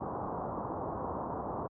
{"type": "low-pass noise", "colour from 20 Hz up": "white", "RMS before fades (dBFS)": -37, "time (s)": [0, 1.68], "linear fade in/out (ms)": 20, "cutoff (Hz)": 1100, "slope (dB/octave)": 48, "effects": ["high-pass 60 Hz 12 dB/octave"]}